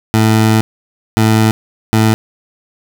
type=tone bursts at uneven times; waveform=20% pulse; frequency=110 Hz; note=A2; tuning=in tune; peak=-3 dBFS; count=3; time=0.14-0.61 / 1.17-1.51 / 1.93-2.14 s; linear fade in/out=0 ms; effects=none